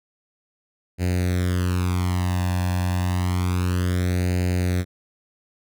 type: tone with flanger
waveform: sawtooth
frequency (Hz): 90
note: F#2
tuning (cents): -47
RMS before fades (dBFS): -22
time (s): 0.98-4.85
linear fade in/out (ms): 50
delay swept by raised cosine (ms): 0.44 to 1.16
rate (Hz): 0.29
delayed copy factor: +0.8
effects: none